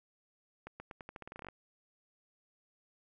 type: accelerating click train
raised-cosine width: 0.5 ms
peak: -30 dBFS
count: 15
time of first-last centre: 0.67-1.486 s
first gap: 130 ms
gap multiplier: 0.86
effects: none